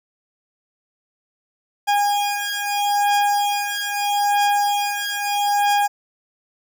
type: beating tone pair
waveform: 40% pulse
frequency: 817 / 817.78 Hz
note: G#5 / G#5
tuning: -29 / -27 cents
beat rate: 0.78 Hz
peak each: -20 dBFS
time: 1.87-5.88 s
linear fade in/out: 20 ms
effects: none